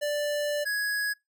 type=tone pair in turn; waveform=square; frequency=588 / 1668.4 Hz; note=D5 / G#6; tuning=+2 / +7 cents; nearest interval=octave + tritone; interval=1805 cents; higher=second; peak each=-27 dBFS; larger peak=neither; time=0.01-0.65 / 0.65-1.14 s; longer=first; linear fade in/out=20 ms; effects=noise-tail reverb RT60 0.2 s tail -25 dB re dry